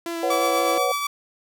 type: tone with vibrato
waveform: sawtooth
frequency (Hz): 336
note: E4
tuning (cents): +33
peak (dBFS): -23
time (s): 0.06-0.78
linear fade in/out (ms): 2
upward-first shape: sine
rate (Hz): 5.8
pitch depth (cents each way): 15
type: chord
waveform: sine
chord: B suspended second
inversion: none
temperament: just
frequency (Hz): 493.9 / 555.6 / 740.8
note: B4 / C#5 / F#5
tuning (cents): 0 / +4 / +2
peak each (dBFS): -25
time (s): 0.23-0.92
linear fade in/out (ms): 2
type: tone with tremolo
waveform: sawtooth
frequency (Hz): 1151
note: D6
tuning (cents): -35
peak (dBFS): -18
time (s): 0.3-1.07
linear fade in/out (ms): 5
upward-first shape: triangle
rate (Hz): 8.2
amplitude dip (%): 40
effects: none